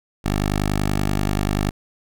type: tone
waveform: 10% pulse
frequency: 50.4 Hz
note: G1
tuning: 49 cents sharp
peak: -11 dBFS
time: 0.24-1.71 s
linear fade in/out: 20 ms
effects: none